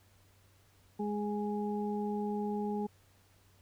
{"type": "harmonic tone", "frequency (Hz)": 207.7, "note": "G#3", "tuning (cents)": 0, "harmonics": [1, 2, 4], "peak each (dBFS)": [-34, -37, -40], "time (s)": [0.99, 2.87], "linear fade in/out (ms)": 10, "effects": ["added 96 Hz sine -65 dBFS peak until 3.61 s", "pink hiss -67 dBFS RMS until 3.61 s"]}